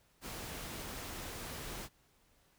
pink noise, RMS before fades -44 dBFS, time 0.21-1.89 s, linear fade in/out 50 ms, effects pink hiss -70 dBFS RMS until 2.58 s

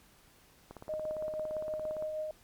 click train, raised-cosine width 1 ms, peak -31 dBFS, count 24, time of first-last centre 0.71-2.024 s, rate 17.5 Hz
sine tone with tremolo, 619 Hz, D#5, 9 cents flat, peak -32 dBFS, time 0.89-2.31 s, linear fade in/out 2 ms, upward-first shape triangle, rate 6.3 Hz, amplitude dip 35%
effects pink hiss -62 dBFS RMS until 2.43 s + MP3 96 kbps

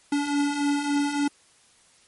square beating tone pair, 284.4 / 287.9 Hz, C#4 / D4, +45 / -34 cents, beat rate 3.5 Hz, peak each -30 / -24 dBFS, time 0.12-1.28 s, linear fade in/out 5 ms, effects white hiss -58 dBFS RMS until 2.07 s + MP3 48 kbps

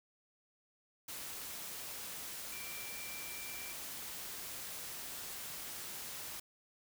sine tone in noise, 2349 Hz, D7, in tune, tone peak -49 dBFS, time 2.52-3.73 s, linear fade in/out 5 ms, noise white, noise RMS -45 dBFS, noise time 1.08-6.4 s, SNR -7 dB, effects none

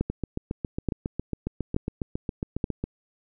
two click trains, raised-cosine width 3 ms, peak -11 / -15 dBFS, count 4 / 21, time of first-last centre 0.01-2.642 / 0.1-2.84 s, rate 1.14 / 7.3 Hz, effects none

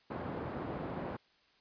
pink band-pass noise, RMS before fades -40 dBFS, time 0.1-1.17 s, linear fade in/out 10 ms, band 120 to 1000 Hz, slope 12 dB/octave, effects white hiss -68 dBFS RMS until 1.6 s + resampled to 11025 Hz

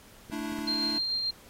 clicks, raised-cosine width 3 ms, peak -31 dBFS, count 3, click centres 0.299 / 0.521 / 0.588 s
square chord, A suspended fourth, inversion none, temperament equal, 220 / 293.7 / 329.6 Hz, A3 / D4 / E4, 0 / 0 / 0 cents, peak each -38 / -36 / -39 dBFS, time 0.31-0.99 s, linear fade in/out 20 ms
sine tone with tremolo, 4186 Hz, C8, in tune, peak -26 dBFS, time 0.67-1.31 s, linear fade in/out 10 ms, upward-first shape triangle, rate 6.9 Hz, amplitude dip 30%
effects pink hiss -54 dBFS RMS until 1.49 s + AAC 48 kbps

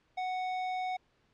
sine tone with tanh clipping, 740 Hz, F#5, in tune, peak -34 dBFS, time 0.17-0.97 s, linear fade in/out 10 ms, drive 16 dB, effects pink hiss -71 dBFS RMS until 1.33 s + low-pass 4000 Hz 12 dB/octave

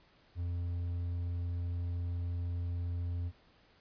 triangle tone, 87 Hz, F2, 6 cents flat, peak -31 dBFS, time 0.35-3.32 s, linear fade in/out 50 ms, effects pink hiss -65 dBFS RMS until 3.8 s + resampled to 11025 Hz

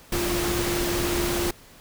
sine tone in noise, 349 Hz, F4, 1 cent flat, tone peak -26 dBFS, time 0.12-1.51 s, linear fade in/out 5 ms, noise pink, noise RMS -27 dBFS, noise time 0.12-1.51 s, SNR -2 dB, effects pink hiss -50 dBFS RMS until 1.8 s

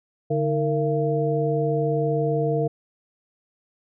sine tone cluster, 146.6 / 316.6 / 460.8 / 678 Hz, D3 / D#4 / A#4 / E5, -3 / +30 / -20 / +49 cents, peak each -24 / -30 / -23 / -28 dBFS, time 0.3-2.68 s, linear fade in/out 10 ms, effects none

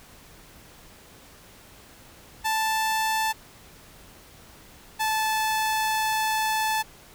sawtooth tone pair in turn, 880 / 872.4 Hz, A5 / A5, 0 / -15 cents, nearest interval unison, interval 15 cents, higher first, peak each -19 dBFS, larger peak neither, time 2.44-3.33 / 4.99-6.83 s, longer second, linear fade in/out 20 ms, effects pink hiss -50 dBFS RMS until 7.14 s

